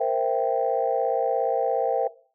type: chord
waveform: sine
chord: C dominant seventh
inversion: third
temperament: equal with one note detuned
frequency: 466.2 / 523.3 / 665 / 784 Hz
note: Bb4 / C5 / E5 / G5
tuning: 0 / 0 / +15 / 0 cents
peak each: -26 dBFS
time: 0-2.08 s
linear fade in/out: 10 ms
effects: noise-tail reverb RT60 0.4 s tail -18 dB re dry + tanh soft clip ceiling -11 dBFS